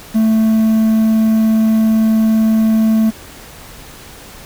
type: tone with quantisation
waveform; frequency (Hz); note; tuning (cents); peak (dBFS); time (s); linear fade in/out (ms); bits
triangle; 220.6; A3; +5; -7; 0.14-3.11; 20; 6
effects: pink hiss -36 dBFS RMS until 4.45 s